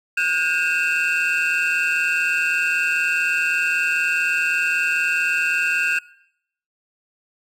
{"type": "tone cluster", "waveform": "triangle", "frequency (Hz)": [1449, 1594, 2544, 2713], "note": ["F#6", "G6", "D#7", "E7"], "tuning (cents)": [-37, 28, 38, 49], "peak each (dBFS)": -21, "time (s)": [0.17, 5.99], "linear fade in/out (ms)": 5, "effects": ["noise-tail reverb RT60 0.7 s tail -21 dB re dry", "tanh soft clip ceiling -11 dBFS"]}